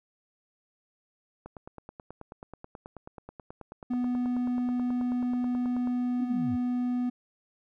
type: click train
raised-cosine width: 1 ms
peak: -28 dBFS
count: 42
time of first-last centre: 1.46-5.873 s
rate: 9.29 Hz
type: tone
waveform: triangle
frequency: 246.9 Hz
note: B3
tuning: in tune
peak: -24 dBFS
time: 3.9-7.1 s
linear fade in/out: 10 ms
type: linear sweep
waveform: sine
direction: down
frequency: 293.7 to 77.78 Hz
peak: -33 dBFS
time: 6.19-6.57 s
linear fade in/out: 20 ms
effects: none